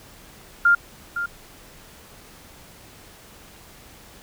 sine tone with echo, 1400 Hz, F6, 4 cents sharp, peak -12 dBFS, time 0.65-0.75 s, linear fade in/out 5 ms, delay 510 ms, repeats 1, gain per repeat -11 dB, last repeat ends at 1.26 s, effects pink hiss -47 dBFS RMS until 4.22 s

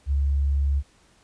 sine tone, 70 Hz, C#2, 18 cents sharp, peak -19 dBFS, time 0.06-0.83 s, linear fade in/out 50 ms, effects pink hiss -59 dBFS RMS until 1.23 s + resampled to 22050 Hz

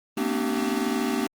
square tone cluster, 224.4 / 244.2 / 265.7 / 298.7 / 386.4 Hz, A3 / B3 / C4 / D4 / G4, +34 / -19 / +27 / +29 / -25 cents, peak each -31 dBFS, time 0.17-1.27 s, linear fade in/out 5 ms, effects Opus 32 kbps

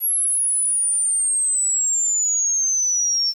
sine exponential sweep, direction down, 11440 to 5400 Hz, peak -17 dBFS, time 0-3.34 s, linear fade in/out 50 ms, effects 8-bit

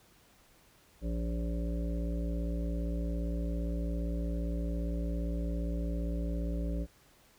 harmonic tone, 57.5 Hz, A#1, 23 cents flat, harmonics 1 / 3 / 5 / 7 / 9 / 10, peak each -32 / -38 / -41 / -48 / -48 / -46 dBFS, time 1.01-6.87 s, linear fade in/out 50 ms, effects pink hiss -63 dBFS RMS until 7.38 s

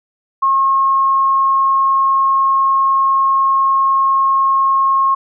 sine tone, 1081 Hz, C#6, 44 cents flat, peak -10 dBFS, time 0.42-5.15 s, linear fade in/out 10 ms, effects none

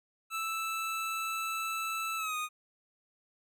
25% pulse tone with pitch glide, 1318.5 to 1237.3 Hz, E6 to D#6, 0 to -10 cents, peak -29 dBFS, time 0.3-2.49 s, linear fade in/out 50 ms, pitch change -110 cents, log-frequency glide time 2.17-2.36 s, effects none

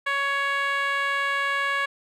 10% pulse tone with band-pass filter, 558 Hz, C#5, 11 cents sharp, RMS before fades -25 dBFS, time 0.06-1.86 s, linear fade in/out 10 ms, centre 1500 Hz, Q 1.6, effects none

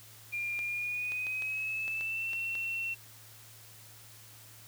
sine tone with pitch glide, 2400 to 2710 Hz, D7 to E7, +37 to +47 cents, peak -32 dBFS, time 0.32-2.95 s, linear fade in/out 20 ms, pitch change +210 cents, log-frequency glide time 0.62-2.37 s
clicks, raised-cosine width 0.2 ms, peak -27 dBFS, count 8, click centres 0.591 / 1.12 / 1.268 / 1.422 / 1.88 / 2.01 / 2.333 / 2.553 s
effects added 110 Hz sine -57 dBFS peak until 4.67 s + white hiss -54 dBFS RMS until 4.67 s

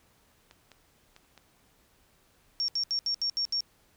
clicks, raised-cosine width 0.2 ms, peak -33 dBFS, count 4, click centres 0.511 / 0.717 / 1.164 / 1.377 s
sine tone bursts, 5520 Hz, F8, 21 cents flat, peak -26 dBFS, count 7, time 2.6-3.606 s, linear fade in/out 0 ms, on 82 ms, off 72 ms
effects pink hiss -65 dBFS RMS until 3.96 s

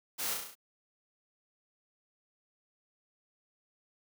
white noise with echo, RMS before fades -36 dBFS, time 0.18-0.35 s, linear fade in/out 20 ms, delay 34 ms, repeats 6, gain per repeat -3 dB, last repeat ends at 0.554 s, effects high-pass 150 Hz 12 dB/octave

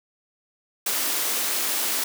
white high-pass noise, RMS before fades -25 dBFS, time 0.86-2.04 s, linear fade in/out 5 ms, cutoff 230 Hz, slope 24 dB/octave, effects none

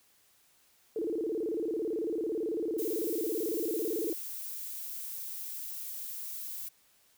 sine tone with vibrato, 384.2 Hz, G4, 35 cents flat, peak -30 dBFS, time 0.96-4.13 s, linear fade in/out 2 ms, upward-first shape square, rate 18 Hz, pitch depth 250 cents each way
violet noise, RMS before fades -40 dBFS, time 2.78-6.69 s, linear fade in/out 10 ms
effects white hiss -66 dBFS RMS until 7.17 s

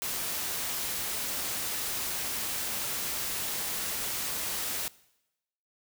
white noise, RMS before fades -33 dBFS, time 0.02-4.88 s, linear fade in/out 0 ms, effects noise-tail reverb RT60 0.9 s tail -21 dB re dry

